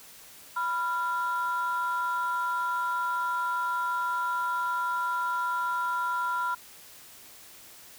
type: tone pair together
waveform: sine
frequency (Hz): 987.8 / 1382.6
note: B5 / F6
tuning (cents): 0 / -18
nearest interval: tritone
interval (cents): 582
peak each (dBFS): -28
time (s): 0.56-6.55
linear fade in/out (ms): 10
effects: tanh soft clip ceiling -21 dBFS + white hiss -50 dBFS RMS until 7.98 s